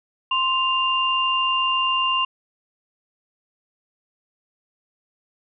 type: tone pair together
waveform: sine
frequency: 1046.6 / 2794 Hz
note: C6 / F7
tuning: 0 / 0 cents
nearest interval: octave + perfect fourth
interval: 1700 cents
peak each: -21 dBFS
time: 0.31-2.25 s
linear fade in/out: 5 ms
effects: none